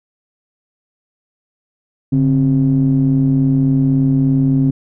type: ring-modulated tone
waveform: triangle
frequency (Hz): 61.74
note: B1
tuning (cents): 0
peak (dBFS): -5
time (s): 2.12-4.71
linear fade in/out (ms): 10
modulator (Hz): 204
effects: tanh soft clip ceiling -1 dBFS